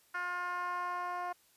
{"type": "tone with band-pass filter sweep", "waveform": "10% pulse", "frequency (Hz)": 355.7, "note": "F4", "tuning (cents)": 32, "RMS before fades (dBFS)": -37, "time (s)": [0.14, 1.33], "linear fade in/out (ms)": 10, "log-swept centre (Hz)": [1400, 830], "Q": 3, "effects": ["white hiss -67 dBFS RMS until 1.56 s", "resampled to 32000 Hz"]}